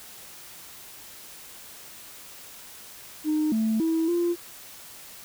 sine tone with pitch steps, 306.7 / 220.6 / 324.9 / 345.8 Hz, D#4 / A3 / E4 / F4, -25 / +5 / -25 / -17 cents, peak -20 dBFS, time 3.24-4.36 s, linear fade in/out 50 ms, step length 280 ms, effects tanh soft clip ceiling -18 dBFS + white hiss -45 dBFS RMS until 5.24 s

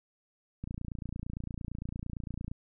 click train, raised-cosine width 5 ms, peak -25 dBFS, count 55, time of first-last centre 0.64-2.515 s, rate 28.8 Hz, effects none

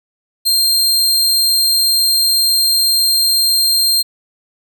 sawtooth tone, 4186 Hz, C8, in tune, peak -8 dBFS, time 0.45-4.03 s, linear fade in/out 20 ms, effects none

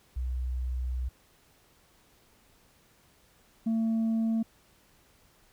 sine tone pair in turn, 62.9 / 224.9 Hz, B1 / A3, +32 / +38 cents, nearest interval octave + minor seventh, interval 2206 cents, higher second, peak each -28 / -22 dBFS, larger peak second, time 0.16-1.09 / 3.66-4.43 s, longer first, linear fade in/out 10 ms, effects tanh soft clip ceiling -24 dBFS + pink hiss -63 dBFS RMS until 5.52 s

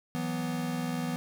square chord, E suspended second, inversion none, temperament equal, 164.81 / 185 / 246.9 Hz, E3 / F#3 / B3, 0 / 0 / 0 cents, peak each -35 / -39 / -34 dBFS, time 0.15-1.16 s, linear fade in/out 0 ms, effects none

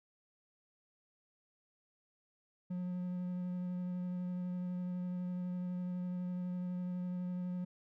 triangle tone with vibrato, 180 Hz, F#3, 47 cents flat, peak -34 dBFS, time 2.7-7.65 s, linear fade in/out 10 ms, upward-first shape sine, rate 12 Hz, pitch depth 11 cents each way, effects none

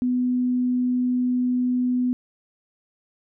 sine tone, 249.3 Hz, B3, 16 cents sharp, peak -19 dBFS, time 0.02-2.13 s, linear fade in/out 0 ms, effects none

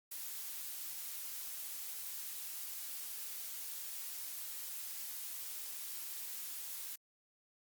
blue noise, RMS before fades -44 dBFS, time 0.11-6.96 s, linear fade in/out 10 ms, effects Opus 48 kbps

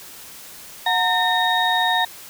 sine tone cluster, 730 / 917 / 1815 / 3745 Hz, F#5 / A#5 / A#6 / A#7, -24 / -29 / -47 / +7 cents, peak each -22 dBFS, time 0.86-2.05 s, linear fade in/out 5 ms, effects white hiss -40 dBFS RMS until 2.29 s

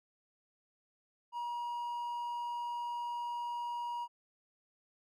triangle tone, 955 Hz, A#5, 42 cents sharp, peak -34 dBFS, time 1.32-4.08 s, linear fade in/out 50 ms, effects none

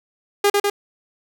sawtooth tone with echo, 405.9 Hz, G#4, 40 cents flat, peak -9 dBFS, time 0.44-0.5 s, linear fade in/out 5 ms, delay 100 ms, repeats 2, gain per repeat -2 dB, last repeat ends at 0.7 s, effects none

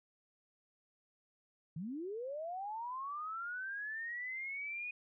sine linear sweep, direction up, 146.2 to 2484 Hz, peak -39 dBFS, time 1.76-4.91 s, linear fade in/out 5 ms, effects none

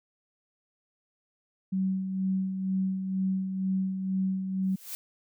sine tone with tremolo, 189.7 Hz, F#3, 43 cents sharp, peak -24 dBFS, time 1.72-4.76 s, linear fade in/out 10 ms, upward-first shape sine, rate 2.1 Hz, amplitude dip 50%
blue noise with exponential growth, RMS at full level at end -34 dBFS, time 4.63-4.95 s, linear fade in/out 0 ms, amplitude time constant 69 ms
effects none

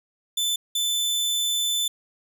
sawtooth tone pair in turn, 3520 / 3520 Hz, A7 / A7, 0 / 0 cents, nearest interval unison, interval 0 cents, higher neither, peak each -19 dBFS, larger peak neither, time 0.37-0.56 / 0.75-1.88 s, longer second, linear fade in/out 5 ms, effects none

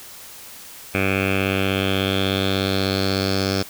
10% pulse tone with low-pass filter sweep, 96.5 Hz, G2, 27 cents flat, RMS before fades -21 dBFS, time 0.94-3.63 s, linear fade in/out 10 ms, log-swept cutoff 2400 to 5100 Hz, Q 5.1, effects white hiss -40 dBFS RMS until 3.69 s

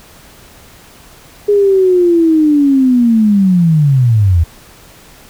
sine linear sweep, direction down, 415.3 to 78.3 Hz, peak -6 dBFS, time 1.48-4.44 s, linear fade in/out 10 ms, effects pink hiss -40 dBFS RMS until 5.29 s

